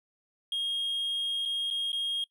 triangle tone with dropouts, 3251 Hz, G#7, 38 cents flat, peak -26 dBFS, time 0.52-2.24 s, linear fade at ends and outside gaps 2 ms, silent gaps 1.453-1.457 / 1.703-1.709 / 1.919-1.929 s, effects noise-tail reverb RT60 0.1 s tail -23 dB re dry + tanh soft clip ceiling -22 dBFS

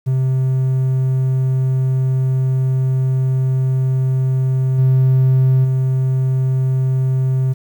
triangle tone with level steps, 130.81 Hz, C3, in tune, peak -11 / -7 / -11 dBFS, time 0.06-7.54 s, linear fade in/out 20 ms, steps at 4.78 / 5.64 s, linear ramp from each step 10 ms, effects tanh soft clip ceiling -3 dBFS + 8-bit

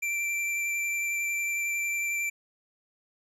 square tone with vibrato, 2349 Hz, D7, in tune, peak -28 dBFS, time 0.02-2.3 s, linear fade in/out 10 ms, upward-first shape sine, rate 11 Hz, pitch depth 10 cents each way, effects low-pass 12000 Hz 12 dB/octave + 11-bit

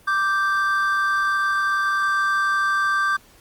triangle tone pair together, 1174.7 / 1568 Hz, D6 / G6, 0 / 0 cents, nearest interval perfect fourth, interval 500 cents, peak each -19 dBFS, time 0.07-3.17 s, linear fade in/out 10 ms, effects pink hiss -52 dBFS RMS until 3.4 s + Opus 32 kbps

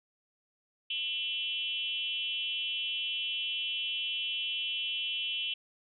sine tone with frequency modulation, 3000 Hz, F#7, 23 cents sharp, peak -31 dBFS, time 0.9-5.54 s, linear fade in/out 5 ms, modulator 289 Hz, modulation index 1.1, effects none

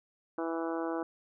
harmonic tone, 164.81 Hz, E3, in tune, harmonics 2 / 3 / 4 / 5 / 6 / 7 / 8 / 9, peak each -34 / -38 / -40 / -42 / -44 / -45 / -46 / -47 dBFS, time 0.38-1.03 s, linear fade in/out 2 ms, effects none

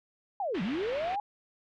sine linear two-way sweep, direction down then up, 841 to 164 to 841 Hz, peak -29 dBFS, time 0.4-1.2 s, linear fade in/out 2 ms, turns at 0.62 s
white low-pass noise, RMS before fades -42 dBFS, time 0.54-1.16 s, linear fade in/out 10 ms, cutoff 3000 Hz, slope 24 dB/octave
effects none

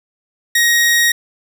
sawtooth tone, 1882 Hz, A#6, 16 cents sharp, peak -7 dBFS, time 0.55-1.12 s, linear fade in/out 5 ms, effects none

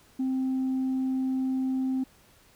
sine tone, 261.6 Hz, C4, in tune, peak -23 dBFS, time 0.19-2.04 s, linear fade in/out 10 ms, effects tanh soft clip ceiling -23 dBFS + pink hiss -59 dBFS RMS until 2.55 s

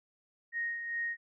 sine tone with tremolo, 1866 Hz, A#6, 1 cent sharp, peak -31 dBFS, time 0.52-1.17 s, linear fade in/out 50 ms, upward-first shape sine, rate 2.5 Hz, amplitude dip 50%, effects none

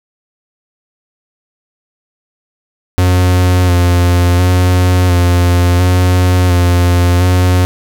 45% pulse tone with vibrato, 89.4 Hz, F2, 41 cents sharp, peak -7 dBFS, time 2.98-7.65 s, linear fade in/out 0 ms, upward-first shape square, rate 0.71 Hz, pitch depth 22 cents each way, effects none

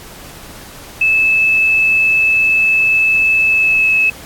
sine tone with pitch glide, 2614 to 2591 Hz, E7 to E7, -15 to -30 cents, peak -9 dBFS, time 1.01-4.1 s, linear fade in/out 5 ms, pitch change -15 cents, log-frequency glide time 3.46-3.91 s, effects pink hiss -35 dBFS RMS until 4.25 s + AAC 64 kbps

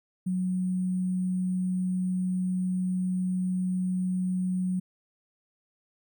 sine tone with sample-and-hold, 183.6 Hz, F#3, 13 cents flat, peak -25 dBFS, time 0.26-4.8 s, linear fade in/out 10 ms, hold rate 8820 Hz, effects none

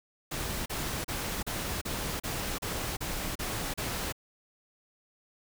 pink noise bursts, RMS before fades -34 dBFS, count 10, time 0.31-4.125 s, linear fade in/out 10 ms, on 350 ms, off 35 ms, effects none

